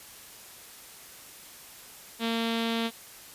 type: tone with low-pass filter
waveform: sawtooth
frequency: 228.9 Hz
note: A#3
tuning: 31 cents flat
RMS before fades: -29 dBFS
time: 2.19-2.91 s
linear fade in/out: 50 ms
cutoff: 3600 Hz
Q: 3.8
effects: white hiss -48 dBFS RMS until 3.34 s + resampled to 32000 Hz